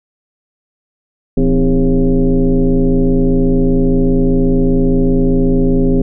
sine tone with frequency modulation, 115.5 Hz, A#2, 16 cents flat, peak -8 dBFS, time 1.37-6.02 s, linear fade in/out 5 ms, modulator 143 Hz, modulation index 2.1, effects none

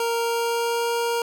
25% pulse tone with pitch glide, 465.1 to 469.1 Hz, A#4 to A#4, -4 to +11 cents, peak -18 dBFS, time 0-1.22 s, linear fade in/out 2 ms, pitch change +15 cents, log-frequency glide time 0.21-0.9 s, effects none

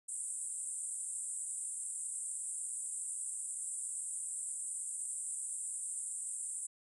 pink band-pass noise, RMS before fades -41 dBFS, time 0.08-6.67 s, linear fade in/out 10 ms, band 7800 to 9600 Hz, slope 96 dB/octave, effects none

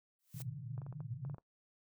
blue noise with exponential growth, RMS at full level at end -47 dBFS, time 0.19-0.42 s, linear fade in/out 0 ms, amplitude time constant 48 ms
pink band-pass noise, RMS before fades -44 dBFS, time 0.34-1.35 s, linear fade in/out 5 ms, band 110 to 160 Hz, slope 96 dB/octave
clicks, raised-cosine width 1 ms, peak -40 dBFS, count 10, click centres 0.404 / 0.779 / 0.818 / 0.865 / 0.926 / 1.005 / 1.25 / 1.298 / 1.345 / 1.383 s
effects noise-tail reverb RT60 0.1 s tail -20 dB re dry

